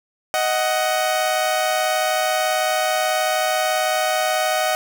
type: tone pair together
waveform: sawtooth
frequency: 625.6 / 744 Hz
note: D#5 / F#5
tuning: +9 / +9 cents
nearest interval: minor third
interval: 300 cents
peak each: -17 dBFS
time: 0.34-4.75 s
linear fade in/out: 0 ms
effects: none